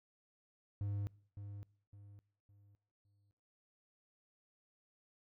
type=tone with echo; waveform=triangle; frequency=101.3 Hz; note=G#2; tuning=43 cents flat; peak=-34 dBFS; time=0.81-1.07 s; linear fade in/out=0 ms; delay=560 ms; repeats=4; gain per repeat=-9 dB; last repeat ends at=3.31 s; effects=noise-tail reverb RT60 0.6 s tail -24 dB re dry

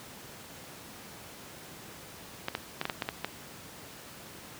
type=clicks; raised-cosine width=0.3 ms; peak=-14 dBFS; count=8; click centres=2.484 / 2.551 / 2.814 / 2.854 / 2.898 / 3.022 / 3.089 / 3.246 s; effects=pink hiss -47 dBFS RMS until 4.59 s + high-pass 100 Hz 12 dB/octave

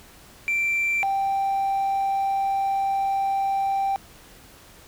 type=tone pair in turn; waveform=triangle; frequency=2349 / 783.9 Hz; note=D7 / G5; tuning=0 / 0 cents; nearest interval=octave + perfect fifth; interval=1900 cents; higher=first; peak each=-18 dBFS; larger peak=neither; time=0.48-1.03 / 1.03-3.96 s; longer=second; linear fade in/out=0 ms; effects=tanh soft clip ceiling -16 dBFS + pink hiss -49 dBFS RMS until 4.87 s

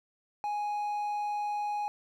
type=tone; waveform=triangle; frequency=830.6 Hz; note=G#5; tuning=in tune; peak=-28 dBFS; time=0.44-1.88 s; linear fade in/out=0 ms; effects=none

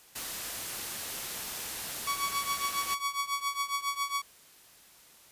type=noise; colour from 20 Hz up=white; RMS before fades=-37 dBFS; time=0.15-2.95 s; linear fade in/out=10 ms
type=tone with tremolo; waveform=sawtooth; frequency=1125 Hz; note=C#6; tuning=25 cents sharp; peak=-23 dBFS; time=2.07-4.22 s; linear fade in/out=5 ms; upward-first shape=triangle; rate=7.3 Hz; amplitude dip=90%
effects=white hiss -57 dBFS RMS until 5.31 s + resampled to 32000 Hz

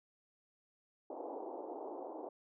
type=band-pass noise; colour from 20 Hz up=pink; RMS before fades=-45 dBFS; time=1.1-2.29 s; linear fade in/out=5 ms; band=300 to 910 Hz; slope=48 dB/octave; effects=none

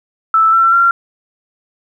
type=tone with pitch steps; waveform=sine; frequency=1318 / 1346.5 / 1375.6 Hz; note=E6 / E6 / F6; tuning=-1 / +36 / -27 cents; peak=-7 dBFS; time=0.34-0.91 s; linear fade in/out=2 ms; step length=190 ms; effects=8-bit

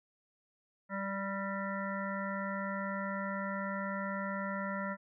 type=harmonic tone with a mistuned harmonic; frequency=196 Hz; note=G3; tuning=in tune; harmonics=1 / 3 / 5 / 7 / 9 / 10; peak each=-38 / -41 / -43 / -41 / -44 / -47 dBFS; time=0.89-4.97 s; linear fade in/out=50 ms; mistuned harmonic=9; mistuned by=+25 cents; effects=none

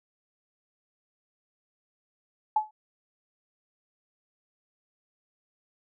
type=tone with exponential decay; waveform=sine; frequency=858 Hz; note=A5; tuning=44 cents flat; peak=-17 dBFS; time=2.56-2.71 s; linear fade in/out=5 ms; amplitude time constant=31 ms; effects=none

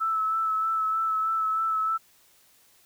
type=tone with vibrato; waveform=sine; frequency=1310 Hz; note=E6; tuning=11 cents flat; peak=-23 dBFS; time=0-1.98 s; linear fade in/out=20 ms; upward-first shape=sine; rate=3.2 Hz; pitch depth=20 cents each way; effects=white hiss -60 dBFS RMS until 2.85 s

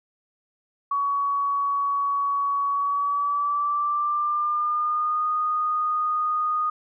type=tone with pitch glide; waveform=sine; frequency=1125 to 1233.9 Hz; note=C#6 to D#6; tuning=+25 to -15 cents; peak=-21 dBFS; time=0.91-6.7 s; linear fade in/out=5 ms; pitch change=+160 cents; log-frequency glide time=2.71-5.28 s; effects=none

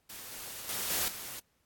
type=noise with level steps; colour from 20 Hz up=white; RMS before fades=-45 / -43 / -35 / -31 / -42 dBFS; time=0.09-1.4 s; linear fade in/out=10 ms; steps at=0.32 / 0.69 / 0.9 / 1.08 s; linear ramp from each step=2 ms; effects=pink hiss -74 dBFS RMS until 1.65 s + AAC 64 kbps

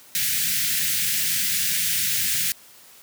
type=band-stop noise; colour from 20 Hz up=white; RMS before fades=-23 dBFS; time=0.15-2.52 s; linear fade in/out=0 ms; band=210 to 1600 Hz; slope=48 dB/octave; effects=white hiss -49 dBFS RMS until 3.02 s + high-pass 100 Hz 12 dB/octave

